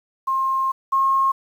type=tone pair in turn; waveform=sine; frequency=1064 / 1077 Hz; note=C6 / C6; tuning=+29 / +50 cents; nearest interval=unison; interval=21 cents; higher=second; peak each=-18 / -15 dBFS; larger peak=second; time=0.27-0.72 / 0.92-1.32 s; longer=first; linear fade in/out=10 ms; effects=8-bit